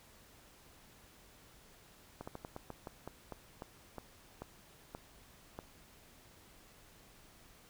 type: slowing click train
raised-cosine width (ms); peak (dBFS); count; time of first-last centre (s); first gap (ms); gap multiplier
1; -29; 14; 2.21-5.589; 65; 1.21
effects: pink hiss -61 dBFS RMS until 7.69 s